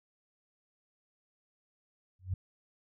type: tone with exponential growth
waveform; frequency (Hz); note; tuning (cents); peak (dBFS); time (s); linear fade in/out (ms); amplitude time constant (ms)
sine; 92.5; F#2; 0; -26; 2.19-2.34; 5; 32
effects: none